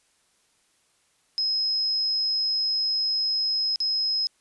sine tone with dropouts, 5120 Hz, D#8, 49 cents sharp, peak -22 dBFS, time 1.38-4.27 s, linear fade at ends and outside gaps 0 ms, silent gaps 3.759-3.803 s, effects white hiss -66 dBFS RMS until 4.4 s + resampled to 24000 Hz

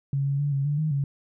sine tone with pitch steps, 138.6 / 139.5 / 144.4 / 138 / 146 / 155.4 / 139.8 Hz, C#3 / C#3 / D3 / C#3 / D3 / D#3 / C#3, 0 / +11 / -29 / -7 / -10 / -2 / +15 cents, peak -22 dBFS, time 0.13-1.04 s, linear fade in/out 2 ms, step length 130 ms, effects none

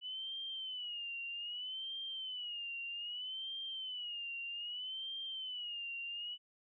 sine tone with vibrato, 2963 Hz, F#7, 2 cents sharp, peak -40 dBFS, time 0.01-6.38 s, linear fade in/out 50 ms, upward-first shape sine, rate 0.63 Hz, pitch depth 120 cents each way, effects none

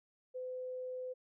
sine tone, 508 Hz, B4, 49 cents sharp, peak -39 dBFS, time 0.34-1.14 s, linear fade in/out 20 ms, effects none

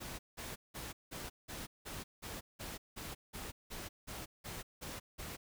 pink noise bursts, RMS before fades -45 dBFS, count 15, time 0-5.37 s, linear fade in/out 20 ms, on 190 ms, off 180 ms, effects none

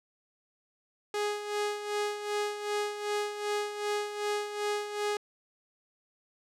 sawtooth tone with tremolo, 415.3 Hz, G#4, in tune, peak -24 dBFS, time 1.14-5.17 s, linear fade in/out 2 ms, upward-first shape sine, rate 2.6 Hz, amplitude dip 65%, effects low-pass 9000 Hz 12 dB/octave

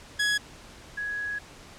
sawtooth / sine tone pair in turn, 1676 / 1668.8 Hz, G#6 / G#6, +15 / +8 cents, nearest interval unison, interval 7 cents, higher first, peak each -19 / -29 dBFS, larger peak first, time 0.19-0.38 / 0.97-1.39 s, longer second, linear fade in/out 10 ms, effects pink hiss -48 dBFS RMS until 1.78 s + low-pass 8000 Hz 12 dB/octave

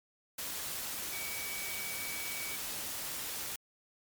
sine tone in noise, 2273 Hz, C#7, 43 cents sharp, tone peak -42 dBFS, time 1.12-2.56 s, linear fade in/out 5 ms, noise white, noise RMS -39 dBFS, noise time 0.38-3.56 s, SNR -6 dB, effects MP3 96 kbps

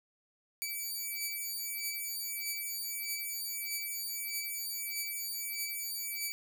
5% pulse beating tone pair, 2300 / 2301.6 Hz, D7 / D7, -37 / -36 cents, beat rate 1.6 Hz, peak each -29 dBFS, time 0.62-6.32 s, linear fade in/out 0 ms, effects none

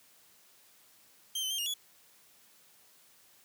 sawtooth tone with pitch steps, 3146 / 3050 / 3176 / 2842 / 3390 Hz, G7 / G7 / G7 / F7 / G#7, +6 / -48 / +22 / +30 / +35 cents, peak -29 dBFS, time 1.35-1.74 s, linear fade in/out 5 ms, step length 78 ms, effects white hiss -62 dBFS RMS until 3.44 s + high-pass 100 Hz 12 dB/octave

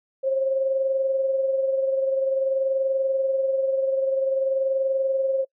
sine tone pair together, 533.9 / 554.4 Hz, C5 / C#5, +35 / 0 cents, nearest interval minor second, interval 65 cents, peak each -20 / -31 dBFS, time 0.23-5.45 s, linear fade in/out 20 ms, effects noise-tail reverb RT60 0.1 s tail -25 dB re dry

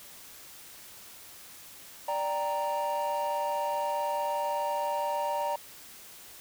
triangle chord, G minor, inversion second, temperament equal, 587.3 / 784 / 932.3 Hz, D5 / G5 / Bb5, 0 / 0 / 0 cents, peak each -30 / -34 / -28 dBFS, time 2.08-5.56 s, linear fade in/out 5 ms, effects tanh soft clip ceiling -19 dBFS + white hiss -49 dBFS RMS until 6.4 s

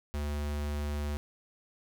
square tone, 73.42 Hz, D2, in tune, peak -32 dBFS, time 0.14-1.17 s, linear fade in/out 0 ms, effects none

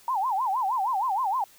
sine tone with vibrato, 895 Hz, A5, 29 cents sharp, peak -23 dBFS, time 0.08-1.44 s, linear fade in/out 2 ms, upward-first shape sine, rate 6.4 Hz, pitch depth 290 cents each way, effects white hiss -55 dBFS RMS until 1.58 s

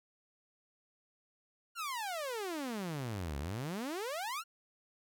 sawtooth exponential two-way sweep, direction down then up, 1441 to 66.9 to 1441 Hz, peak -33 dBFS, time 1.75-4.44 s, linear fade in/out 50 ms, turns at 3.38 s, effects none

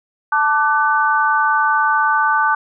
sine chord, D major, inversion second, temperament equal with one note detuned, 880 / 1174.7 / 1505 Hz, A5 / D6 / F#6, 0 / 0 / +29 cents, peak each -17 dBFS, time 0.32-2.55 s, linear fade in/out 5 ms, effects none

